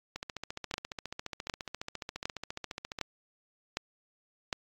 two click trains, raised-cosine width 0.2 ms, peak -14 / -20 dBFS, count 6 / 42, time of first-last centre 0.74-4.528 / 0.16-2.988 s, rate 1.32 / 14.5 Hz, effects AAC 64 kbps

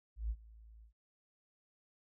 sine tone with ADSR envelope, 55 Hz, A1, in tune, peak -32 dBFS, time 0.16-0.93 s, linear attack 140 ms, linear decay 55 ms, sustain -22 dB, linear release 99 ms, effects none

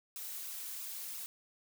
blue noise with flanger, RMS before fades -43 dBFS, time 0.16-1.26 s, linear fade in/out 0 ms, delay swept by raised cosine 0.76 to 3.46 ms, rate 3 Hz, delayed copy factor +0.5, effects none

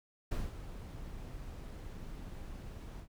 brown noise with ADSR envelope, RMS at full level -34 dBFS, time 0.31-3.08 s, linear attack 10 ms, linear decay 190 ms, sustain -11 dB, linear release 81 ms, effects none

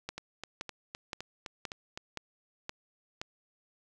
two click trains, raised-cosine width 0.2 ms, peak -22 / -19 dBFS, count 8 / 7, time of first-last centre 0.18-1.975 / 0.09-3.215 s, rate 3.9 / 1.92 Hz, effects none

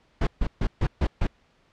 brown noise bursts, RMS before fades -22 dBFS, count 6, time 0.21-1.27 s, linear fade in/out 5 ms, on 60 ms, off 140 ms, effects pink hiss -63 dBFS RMS until 1.72 s + low-pass 4000 Hz 12 dB/octave

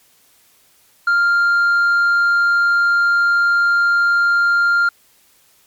triangle tone with tanh clipping, 1396.9 Hz, F6, in tune, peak -12 dBFS, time 1.07-4.89 s, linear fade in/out 5 ms, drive 7 dB, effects white hiss -54 dBFS RMS until 5.66 s + MP3 96 kbps

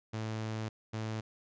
sawtooth tone bursts at uneven times, 110 Hz, A2, in tune, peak -31 dBFS, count 2, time 0.13-0.69 / 0.93-1.21 s, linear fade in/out 10 ms, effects resampled to 16000 Hz

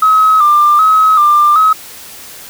sine tone with vibrato, 1234 Hz, D#6, 15 cents flat, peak -4 dBFS, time 0.02-1.73 s, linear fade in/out 5 ms, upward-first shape square, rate 1.3 Hz, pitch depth 60 cents each way, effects tanh soft clip ceiling 0 dBFS + white hiss -32 dBFS RMS until 2.49 s

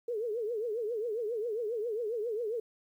sine tone with vibrato, 449.4 Hz, A4, 37 cents sharp, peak -31 dBFS, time 0.08-2.6 s, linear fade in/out 5 ms, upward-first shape triangle, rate 7.4 Hz, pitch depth 180 cents each way, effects 11-bit

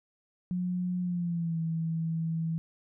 sine tone with pitch glide, 180 to 163.16 Hz, F#3 to E3, -47 to -17 cents, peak -28 dBFS, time 0.51-2.58 s, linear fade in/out 0 ms, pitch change -170 cents, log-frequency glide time 1.01-1.59 s, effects none

